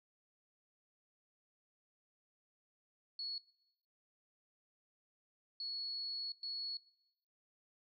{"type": "tone bursts at uneven times", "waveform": "sine", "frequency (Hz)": 4372, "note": "C#8", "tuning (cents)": -25, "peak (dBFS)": -40, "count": 3, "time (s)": [[3.19, 3.38], [5.6, 6.32], [6.43, 6.77]], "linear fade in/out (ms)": 2, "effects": ["noise-tail reverb RT60 0.8 s tail -20 dB re dry"]}